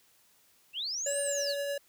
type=linear two-way sweep; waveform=sine; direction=up then down; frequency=2558 to 8990 to 3544 Hz; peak=-32 dBFS; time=0.73-1.56 s; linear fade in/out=50 ms; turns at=1.21 s
type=tone with tremolo; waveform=square; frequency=567 Hz; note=C#5; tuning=39 cents sharp; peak=-31 dBFS; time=1.06-1.78 s; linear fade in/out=5 ms; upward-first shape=triangle; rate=9.6 Hz; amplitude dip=25%
effects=white hiss -65 dBFS RMS until 1.88 s